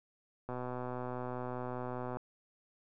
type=click train; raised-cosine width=1 ms; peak=-26 dBFS; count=211; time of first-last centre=0.49-2.17 s; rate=125 Hz; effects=none